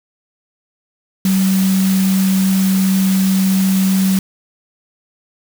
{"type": "tone in noise", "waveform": "sine", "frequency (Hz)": 190.7, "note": "G3", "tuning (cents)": -47, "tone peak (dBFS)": -11, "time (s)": [1.25, 4.19], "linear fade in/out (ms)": 2, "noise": "white", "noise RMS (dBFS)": -25, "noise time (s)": [1.25, 4.19], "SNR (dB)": 11, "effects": []}